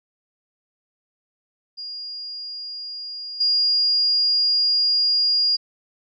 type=tone with level steps; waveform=sine; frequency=4840 Hz; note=D#8; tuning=49 cents flat; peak=-30 / -16 dBFS; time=1.77-5.57 s; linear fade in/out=20 ms; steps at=3.4 s; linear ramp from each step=10 ms; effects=none